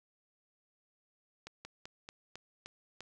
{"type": "slowing click train", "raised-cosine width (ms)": 0.2, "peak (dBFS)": -28, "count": 7, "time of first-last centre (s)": [1.47, 3.006], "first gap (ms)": 180, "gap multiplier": 1.14, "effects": []}